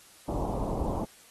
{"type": "low-pass noise", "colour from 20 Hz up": "pink", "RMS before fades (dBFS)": -31, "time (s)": [0.28, 1.05], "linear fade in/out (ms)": 5, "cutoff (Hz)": 1000, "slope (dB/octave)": 48, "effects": ["white hiss -55 dBFS RMS until 1.3 s", "AAC 32 kbps"]}